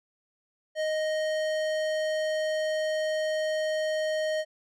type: tone with tanh clipping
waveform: sine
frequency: 622.3 Hz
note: D#5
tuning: in tune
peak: -28 dBFS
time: 0.75-4.45 s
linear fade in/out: 50 ms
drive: 18 dB
effects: none